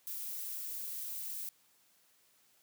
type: noise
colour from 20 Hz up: violet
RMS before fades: -41 dBFS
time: 0.07-1.49 s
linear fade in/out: 0 ms
effects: white hiss -69 dBFS RMS until 2.62 s + high-pass 100 Hz 12 dB/octave